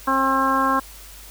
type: harmonic tone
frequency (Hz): 267.4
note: C4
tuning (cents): +38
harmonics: 1 / 2 / 3 / 4 / 5 / 6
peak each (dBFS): -24 / -28 / -27 / -19 / -25 / -28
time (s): 0.07-0.8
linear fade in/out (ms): 10
effects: added 50 Hz sine -43 dBFS peak until 1.3 s + white hiss -43 dBFS RMS until 1.3 s